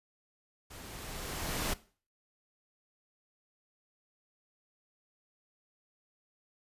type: noise with level ramp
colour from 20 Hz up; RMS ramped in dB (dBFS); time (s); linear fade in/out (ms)
pink; -49 to -32; 0.7-1.74; 10
effects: noise-tail reverb RT60 0.4 s tail -18 dB re dry + resampled to 32000 Hz